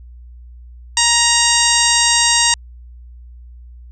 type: harmonic tone with a mistuned harmonic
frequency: 939 Hz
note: A#5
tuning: 12 cents sharp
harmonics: 1 / 2 / 3 / 4 / 5 / 6 / 7 / 8 / 9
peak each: -20 / -20 / -20 / -20 / -20 / -20 / -20 / -20 / -20 dBFS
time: 0.97-2.54 s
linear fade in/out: 2 ms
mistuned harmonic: 9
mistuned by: -16 cents
effects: added 60 Hz sine -35 dBFS peak until 3.91 s